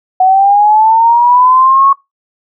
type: linear sweep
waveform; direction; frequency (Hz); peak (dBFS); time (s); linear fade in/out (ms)
sine; up; 740 to 1108.7; -4; 0.2-1.93; 5
effects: noise-tail reverb RT60 0.2 s tail -23 dB re dry